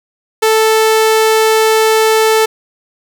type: tone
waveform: sawtooth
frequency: 440 Hz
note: A4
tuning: in tune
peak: -4 dBFS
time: 0.42-2.46 s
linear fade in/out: 10 ms
effects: none